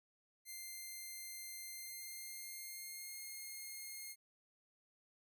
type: tone with pitch glide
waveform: 5% pulse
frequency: 2093 to 2135 Hz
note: C7 to C7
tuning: 0 to +34 cents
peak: -37 dBFS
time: 0.45-4.16 s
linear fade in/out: 50 ms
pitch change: +34 cents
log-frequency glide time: 1.71-3.2 s
effects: none